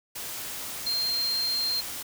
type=tone in noise; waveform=sine; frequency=4186 Hz; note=C8; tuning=in tune; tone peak=-25 dBFS; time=0.86-1.81 s; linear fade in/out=10 ms; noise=white; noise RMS=-36 dBFS; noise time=0.15-2.03 s; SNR=+8 dB; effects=none